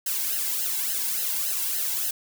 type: noise with flanger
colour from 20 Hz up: blue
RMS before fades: -27 dBFS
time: 0.06-2.11 s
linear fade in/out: 5 ms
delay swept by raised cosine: 0.85 to 1.69 ms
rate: 3.5 Hz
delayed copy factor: -1
effects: none